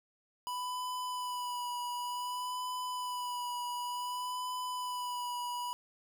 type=tone with vibrato; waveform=square; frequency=987.8 Hz; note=B5; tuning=in tune; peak=-36 dBFS; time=0.47-5.73 s; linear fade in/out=0 ms; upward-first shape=sine; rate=0.55 Hz; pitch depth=24 cents each way; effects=13-bit